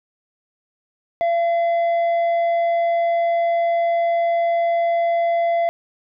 sine tone with tanh clipping, 680 Hz, F5, 46 cents flat, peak -17 dBFS, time 1.21-5.69 s, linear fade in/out 0 ms, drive 5 dB, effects none

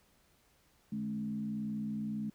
sine tone with frequency modulation, 213.3 Hz, G#3, 46 cents sharp, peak -34 dBFS, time 0.92-2.3 s, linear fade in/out 5 ms, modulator 61.7 Hz, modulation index 0.63, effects pink hiss -69 dBFS RMS until 2.34 s

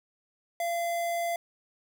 square tone with notch filter, 684 Hz, F5, 36 cents flat, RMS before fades -30 dBFS, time 0.6-1.36 s, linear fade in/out 2 ms, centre 4100 Hz, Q 1.7, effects none

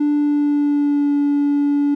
triangle tone with pitch glide, 293.7 to 287.3 Hz, D4 to D4, 0 to -38 cents, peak -11 dBFS, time 0-1.95 s, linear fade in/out 10 ms, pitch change -38 cents, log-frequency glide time 0.12-1.13 s, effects tanh soft clip ceiling -9 dBFS

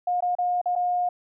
sine tone with dropouts, 715 Hz, F5, 41 cents sharp, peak -21 dBFS, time 0.07-1.09 s, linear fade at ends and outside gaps 5 ms, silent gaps 0.206-0.223 / 0.352-0.385 / 0.615-0.657 / 0.754-0.76 s, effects none

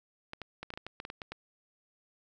clicks, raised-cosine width 0.3 ms, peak -24 dBFS, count 12, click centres 0.334 / 0.417 / 0.63 / 0.704 / 0.738 / 0.775 / 0.866 / 1.001 / 1.051 / 1.101 / 1.218 / 1.32 s, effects none

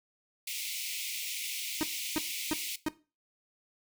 pink high-pass noise, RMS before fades -37 dBFS, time 0.47-2.76 s, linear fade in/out 5 ms, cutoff 2100 Hz, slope 96 dB/octave
45% pulse tone bursts, 311.1 Hz, D#4, in tune, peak -27 dBFS, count 4, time 1.81-2.884 s, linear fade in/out 0 ms, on 21 ms, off 330 ms
effects noise-tail reverb RT60 0.3 s tail -17 dB re dry

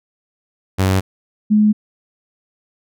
sawtooth / sine tone pair in turn, 95 / 211.7 Hz, F#2 / G#3, +46 / +33 cents, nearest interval octave + major second, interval 1387 cents, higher second, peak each -9 dBFS, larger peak neither, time 0.78-1.01 / 1.5-1.73 s, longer neither, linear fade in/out 20 ms, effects none

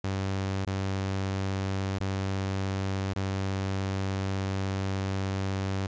sawtooth tone with dropouts, 96.5 Hz, G2, 27 cents flat, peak -24 dBFS, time 0.04-5.87 s, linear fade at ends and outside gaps 5 ms, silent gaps 0.65-0.668 / 1.986-2.004 / 3.135-3.16 s, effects resampled to 16000 Hz + 11-bit

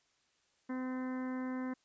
harmonic tone, 256.5 Hz, C4, 34 cents flat, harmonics 1 / 2 / 3 / 4 / 5 / 6 / 7 / 8, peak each -36 / -47 / -53 / -49 / -56 / -54 / -54 / -57 dBFS, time 0.69-1.74 s, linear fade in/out 10 ms, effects white hiss -74 dBFS RMS until 1.84 s + resampled to 16000 Hz

